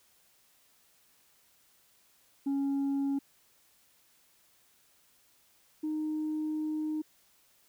sine tone pair in turn, 277.2 / 308.5 Hz, C#4 / D#4, 0 / -15 cents, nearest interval major second, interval 185 cents, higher second, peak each -25 / -29 dBFS, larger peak first, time 2.46-3.19 / 5.83-7.02 s, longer second, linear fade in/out 10 ms, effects tanh soft clip ceiling -27 dBFS + white hiss -66 dBFS RMS until 7.68 s

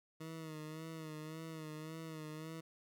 20% pulse tone with vibrato, 157.9 Hz, D#3, 26 cents sharp, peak -40 dBFS, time 0.2-2.61 s, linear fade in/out 10 ms, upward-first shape sine, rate 1.8 Hz, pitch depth 48 cents each way, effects none

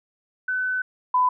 sine tone pair in turn, 1509 / 1001.9 Hz, F#6 / B5, +34 / +25 cents, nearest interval perfect fifth, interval 709 cents, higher first, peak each -22 / -16 dBFS, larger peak second, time 0.48-0.82 / 1.14-1.29 s, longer first, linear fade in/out 5 ms, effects none

